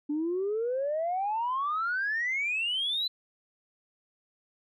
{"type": "exponential sweep", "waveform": "sine", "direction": "up", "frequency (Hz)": [288, 4073], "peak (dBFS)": -26, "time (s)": [0.09, 3.08], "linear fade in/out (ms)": 10, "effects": ["tanh soft clip ceiling -23 dBFS"]}